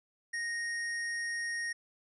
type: tone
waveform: square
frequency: 1864 Hz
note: A#6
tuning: 1 cent flat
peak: -34 dBFS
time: 0.33-1.73 s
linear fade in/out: 10 ms
effects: resampled to 24000 Hz